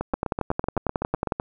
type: two click trains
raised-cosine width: 1 ms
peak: -9 / -12 dBFS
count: 14 / 12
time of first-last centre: 0.14-1.322 / 0.01-1.399 s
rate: 11 / 7.92 Hz
effects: none